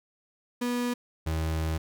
35% pulse tone pair in turn, 243.7 / 79.88 Hz, B3 / D#2, -23 / +46 cents, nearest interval octave + perfect fifth, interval 1931 cents, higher first, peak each -25 dBFS, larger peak neither, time 0.61-0.94 / 1.26-1.78 s, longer second, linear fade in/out 10 ms, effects none

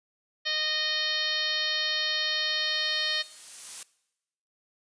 harmonic tone, 617 Hz, D#5, 15 cents flat, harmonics 1 / 2 / 3 / 4 / 5 / 6 / 7 / 8 / 9, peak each -41 / -44 / -32 / -38 / -32 / -33 / -32 / -41 / -40 dBFS, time 0.45-3.23 s, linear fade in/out 20 ms
blue noise with exponential growth, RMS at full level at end -35 dBFS, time 1.8-3.83 s, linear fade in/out 2 ms, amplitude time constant 440 ms
effects noise-tail reverb RT60 0.9 s tail -21 dB re dry + resampled to 22050 Hz

